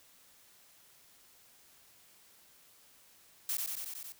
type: noise with echo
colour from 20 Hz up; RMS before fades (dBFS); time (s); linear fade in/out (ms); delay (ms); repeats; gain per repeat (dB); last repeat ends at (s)
blue; -34; 3.49-3.57; 2; 92; 6; -2; 4.122
effects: white hiss -62 dBFS RMS until 4.19 s